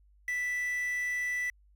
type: tone with quantisation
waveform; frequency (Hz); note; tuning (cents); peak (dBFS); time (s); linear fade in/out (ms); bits
triangle; 1975.5; B6; 0; -28; 0.28-1.5; 2; 8
effects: added 50 Hz sine -59 dBFS peak until 1.75 s